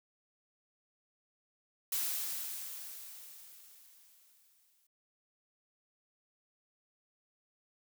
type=noise with exponential decay; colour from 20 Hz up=blue; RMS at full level=-33 dBFS; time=1.92-4.87 s; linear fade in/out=5 ms; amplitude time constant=640 ms; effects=none